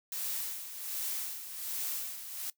blue noise with tremolo, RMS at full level -35 dBFS, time 0.12-2.5 s, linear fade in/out 2 ms, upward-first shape sine, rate 1.3 Hz, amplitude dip 65%, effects noise-tail reverb RT60 0.1 s tail -19 dB re dry

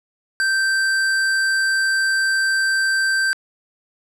square tone, 1562 Hz, G6, 7 cents flat, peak -17 dBFS, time 0.4-3.33 s, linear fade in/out 0 ms, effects low-pass 9000 Hz 12 dB/octave

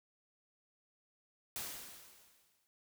white noise with exponential decay, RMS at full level -40 dBFS, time 1.56-2.67 s, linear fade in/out 0 ms, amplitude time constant 240 ms, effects none

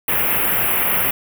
white band-stop noise, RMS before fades -18 dBFS, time 0.08-1.11 s, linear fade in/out 5 ms, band 2900 to 11000 Hz, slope 48 dB/octave, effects none

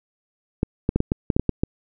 clicks, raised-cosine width 3 ms, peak -6 dBFS, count 10, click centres 0.631 / 0.891 / 0.96 / 1.004 / 1.119 / 1.302 / 1.365 / 1.396 / 1.493 / 1.635 s, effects none

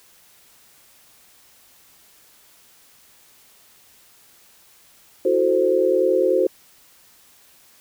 sine chord, F# half-diminished seventh, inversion third, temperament equal, 329.6 / 370 / 440 / 523.3 Hz, E4 / F#4 / A4 / C5, 0 / 0 / 0 / 0 cents, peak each -25 / -19 / -23 / -19 dBFS, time 5.25-6.47 s, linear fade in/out 5 ms, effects white hiss -53 dBFS RMS until 7.8 s

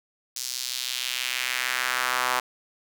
sawtooth tone with high-pass filter sweep, 126.4 Hz, B2, 41 cents sharp, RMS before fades -28 dBFS, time 0.36-2.4 s, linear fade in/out 5 ms, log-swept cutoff 5600 to 990 Hz, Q 1.7, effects none

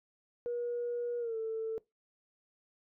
sine tone with pitch glide, 480 to 445.3 Hz, B4 to A4, -49 to +21 cents, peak -32 dBFS, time 0.46-1.78 s, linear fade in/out 0 ms, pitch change -130 cents, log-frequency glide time 1.19-1.36 s, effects noise-tail reverb RT60 0.2 s tail -22 dB re dry + tanh soft clip ceiling -28 dBFS

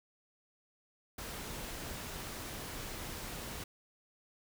pink noise, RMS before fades -43 dBFS, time 1.18-3.64 s, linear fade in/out 5 ms, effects none

